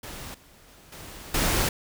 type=noise with level steps; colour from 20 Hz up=pink; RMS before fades=-39 / -54 / -52 / -42 / -24 dBFS; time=0.03-1.69 s; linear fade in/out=5 ms; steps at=0.34 / 0.68 / 0.92 / 1.34 s; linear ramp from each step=5 ms; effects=none